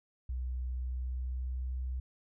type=tone with pitch glide; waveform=sine; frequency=62.7 to 63.65 Hz; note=B1 to C2; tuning=+27 to -47 cents; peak=-33 dBFS; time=0.29-2 s; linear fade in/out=5 ms; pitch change=+26 cents; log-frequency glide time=0.8-1.83 s; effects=none